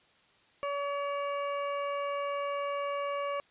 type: harmonic tone with a mistuned harmonic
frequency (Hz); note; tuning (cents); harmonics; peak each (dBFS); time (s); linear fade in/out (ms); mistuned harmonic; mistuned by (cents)
568; C#5; +42; 1 / 2 / 3 / 4 / 5; -33 / -35 / -49 / -44 / -47; 0.63-3.4; 0; 5; -23
effects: white hiss -64 dBFS RMS until 3.5 s + resampled to 8000 Hz